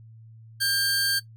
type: tone pair together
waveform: sawtooth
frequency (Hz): 1600 / 4525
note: G6 / C#8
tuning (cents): +35 / +35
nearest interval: octave + tritone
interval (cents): 1800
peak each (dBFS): -22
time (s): 0.6-1.2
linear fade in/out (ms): 20
effects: noise-tail reverb RT60 0.1 s tail -17 dB re dry + added 112 Hz sine -45 dBFS peak until 1.36 s